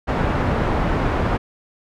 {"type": "low-pass noise", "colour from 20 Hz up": "pink", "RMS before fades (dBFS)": -20, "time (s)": [0.07, 1.38], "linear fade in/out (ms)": 20, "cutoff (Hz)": 1400, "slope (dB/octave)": 12, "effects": []}